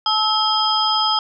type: tone cluster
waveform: sine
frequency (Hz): 865 / 1296 / 3213 / 5030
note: A5 / E6 / G7 / D#8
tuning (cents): -30 / -30 / +42 / +18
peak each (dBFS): -21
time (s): 0.06-1.19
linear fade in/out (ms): 2
effects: none